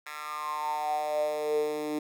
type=tone with high-pass filter sweep; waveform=10% pulse; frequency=151 Hz; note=D3; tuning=48 cents sharp; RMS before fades=-31 dBFS; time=0.06-1.99 s; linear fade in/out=5 ms; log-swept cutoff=1500 to 320 Hz; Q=9.2; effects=none